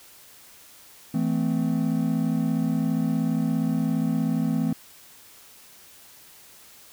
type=chord; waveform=triangle; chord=A minor; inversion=second; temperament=equal with one note detuned; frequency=164.81 / 220 / 257.1 Hz; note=E3 / A3 / C4; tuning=0 / 0 / -30 cents; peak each=-24 dBFS; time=1.14-4.73 s; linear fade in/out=5 ms; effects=white hiss -50 dBFS RMS until 6.92 s